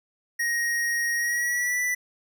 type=tone with pitch glide; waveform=square; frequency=1877 to 1977.2 Hz; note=A#6 to B6; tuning=+11 to +1 cents; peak=-24 dBFS; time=0.39-1.95 s; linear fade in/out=10 ms; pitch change=+90 cents; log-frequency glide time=1.16-1.83 s; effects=none